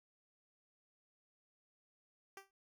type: tone with exponential decay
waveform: 10% pulse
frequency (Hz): 390.5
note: G4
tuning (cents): -7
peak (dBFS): -38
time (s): 2.37-2.51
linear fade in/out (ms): 2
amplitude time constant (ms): 29
effects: none